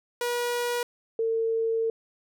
sawtooth / sine tone pair in turn, 482.4 / 452 Hz, B4 / A4, -41 / +47 cents, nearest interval minor second, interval 112 cents, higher first, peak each -22 / -23 dBFS, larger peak first, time 0.21-0.83 / 1.19-1.9 s, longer second, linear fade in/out 2 ms, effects none

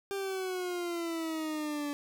40% pulse exponential sweep, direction down, 397.1 to 287.5 Hz, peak -32 dBFS, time 0.11-1.93 s, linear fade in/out 0 ms, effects none

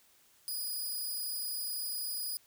10% pulse tone, 4942 Hz, D#8, 13 cents flat, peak -28 dBFS, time 0.48-2.37 s, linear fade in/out 0 ms, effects white hiss -65 dBFS RMS until 2.46 s

